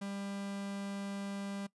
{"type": "tone", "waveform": "45% pulse", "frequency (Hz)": 198.8, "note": "G3", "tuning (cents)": 25, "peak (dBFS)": -38, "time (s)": [0.01, 1.67], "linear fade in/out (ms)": 10, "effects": ["noise-tail reverb RT60 0.1 s tail -20 dB re dry", "resampled to 24000 Hz"]}